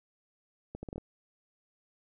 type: accelerating click train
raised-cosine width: 2 ms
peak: -26 dBFS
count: 6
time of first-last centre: 0.75-0.98 s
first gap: 80 ms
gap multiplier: 0.72
effects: none